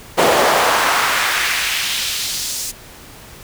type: noise with high-pass filter sweep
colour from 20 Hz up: brown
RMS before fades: -17 dBFS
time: 0.17-2.72 s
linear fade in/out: 20 ms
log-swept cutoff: 500 to 6800 Hz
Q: 1.3
effects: pink hiss -39 dBFS RMS until 3.43 s